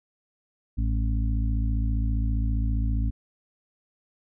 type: harmonic tone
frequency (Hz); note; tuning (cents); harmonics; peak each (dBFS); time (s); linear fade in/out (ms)
55; A1; 0; 1 / 2 / 4 / 5; -23 / -29 / -35 / -37; 0.77-3.11; 20
effects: none